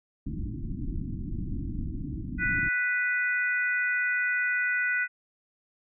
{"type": "low-pass noise", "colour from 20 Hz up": "pink", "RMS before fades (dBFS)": -33, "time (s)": [0.26, 2.69], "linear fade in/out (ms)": 10, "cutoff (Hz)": 330, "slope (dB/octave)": 96}
{"type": "harmonic tone", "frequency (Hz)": 493.9, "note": "B4", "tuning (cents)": 0, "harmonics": [3, 4, 5], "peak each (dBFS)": [-26, -29, -35], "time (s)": [2.38, 5.08], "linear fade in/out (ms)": 50}
{"effects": []}